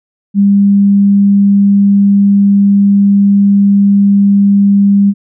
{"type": "tone", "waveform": "sine", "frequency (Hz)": 200.1, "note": "G3", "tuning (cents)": 36, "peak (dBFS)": -4, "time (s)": [0.34, 5.14], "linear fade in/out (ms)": 50, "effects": []}